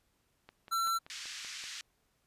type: click train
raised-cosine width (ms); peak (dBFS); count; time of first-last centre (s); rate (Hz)
0.3; -34; 7; 0.49-1.639; 5.22
type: tone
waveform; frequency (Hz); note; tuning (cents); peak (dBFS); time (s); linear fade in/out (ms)
square; 1347; E6; +37; -30; 0.71-0.99; 20
type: band-pass noise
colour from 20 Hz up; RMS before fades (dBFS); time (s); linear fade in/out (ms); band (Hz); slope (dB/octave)
white; -44; 1.1-1.81; 0; 1500 to 6400; 24
effects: pink hiss -75 dBFS RMS until 2.26 s + resampled to 32000 Hz